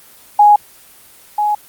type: tone pair in turn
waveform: sine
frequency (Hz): 830.6 / 836.9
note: G#5 / G#5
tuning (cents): 0 / +13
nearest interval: unison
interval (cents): 13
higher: second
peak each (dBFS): -4 / -12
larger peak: first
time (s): 0.39-0.56 / 1.38-1.55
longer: neither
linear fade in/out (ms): 5
effects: white hiss -43 dBFS RMS until 1.68 s + Opus 24 kbps